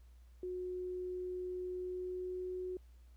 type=tone with pitch glide; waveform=sine; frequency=364.1 to 366.8 Hz; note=F#4 to F#4; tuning=-28 to -15 cents; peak=-38 dBFS; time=0.43-2.77 s; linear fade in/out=2 ms; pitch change=+13 cents; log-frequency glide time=1.73-2.58 s; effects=added 60 Hz sine -56 dBFS peak until 3.16 s + pink hiss -75 dBFS RMS until 3.16 s